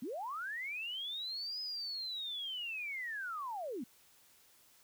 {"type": "linear two-way sweep", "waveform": "sine", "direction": "up then down", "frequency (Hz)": [208.8, 5070, 208.8], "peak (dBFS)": -38, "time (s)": [0.02, 3.84], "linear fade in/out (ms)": 5, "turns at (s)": 1.61, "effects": ["white hiss -65 dBFS RMS until 4.83 s"]}